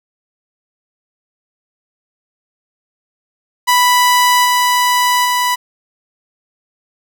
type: tone with level steps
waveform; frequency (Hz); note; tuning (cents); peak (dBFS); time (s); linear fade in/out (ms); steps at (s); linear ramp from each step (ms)
sawtooth; 987.8; B5; 0; -5 / -7 / -9; 3.67-5.56; 20; 4.44 / 5.24; 20
effects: none